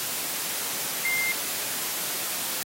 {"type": "tone in noise", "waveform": "sine", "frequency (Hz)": 2101, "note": "C7", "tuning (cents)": 7, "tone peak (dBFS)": -24, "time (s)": [1.05, 1.32], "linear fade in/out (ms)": 0, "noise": "white", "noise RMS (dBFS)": -30, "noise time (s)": [0, 2.63], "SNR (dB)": 3, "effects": ["high-pass 150 Hz 12 dB/octave", "AAC 48 kbps"]}